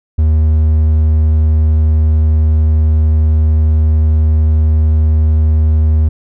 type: tone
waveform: triangle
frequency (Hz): 77.78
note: D#2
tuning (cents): 0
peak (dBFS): -5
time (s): 0.18-6.09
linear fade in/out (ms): 10
effects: none